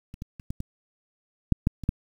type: clicks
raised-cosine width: 5 ms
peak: -28 / -22 / -29 / -19 / -19 / -6 / -8 / -23 / -9 dBFS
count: 9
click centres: 0.141 / 0.221 / 0.398 / 0.505 / 0.604 / 1.523 / 1.671 / 1.837 / 1.891 s
effects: 8-bit